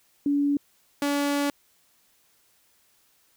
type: tone pair in turn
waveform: sine / sawtooth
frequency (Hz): 285.7 / 285.7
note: D4 / D4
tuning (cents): -48 / -48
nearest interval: unison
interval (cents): 0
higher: neither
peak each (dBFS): -20 / -19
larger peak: second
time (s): 0.26-0.57 / 1.02-1.5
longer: second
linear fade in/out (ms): 2
effects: white hiss -64 dBFS RMS until 3.36 s